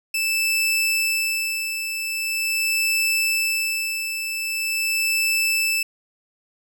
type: tone with tremolo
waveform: sawtooth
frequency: 2637 Hz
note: E7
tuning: in tune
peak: -15 dBFS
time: 0.14-5.83 s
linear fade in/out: 5 ms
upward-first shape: sine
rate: 0.43 Hz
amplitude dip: 55%
effects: none